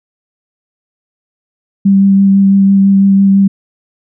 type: tone with vibrato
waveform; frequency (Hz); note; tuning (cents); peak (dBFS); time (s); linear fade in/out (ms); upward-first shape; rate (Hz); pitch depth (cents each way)
sine; 196; G3; 0; -4; 1.85-3.48; 10; sine; 6; 12
effects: none